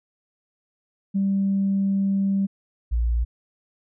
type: tone pair in turn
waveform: sine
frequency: 196 / 58.27 Hz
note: G3 / A#1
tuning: 0 / 0 cents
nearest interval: octave + major sixth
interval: 2100 cents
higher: first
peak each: -18 dBFS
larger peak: neither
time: 1.14-2.47 / 2.91-3.25 s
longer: first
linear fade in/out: 20 ms
effects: tanh soft clip ceiling -14 dBFS